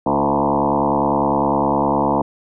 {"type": "tone with frequency modulation", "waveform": "sine", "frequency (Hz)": 587.3, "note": "D5", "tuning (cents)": 0, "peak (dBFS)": -14, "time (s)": [0.06, 2.22], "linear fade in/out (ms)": 5, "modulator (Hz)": 69.8, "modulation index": 5.9, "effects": []}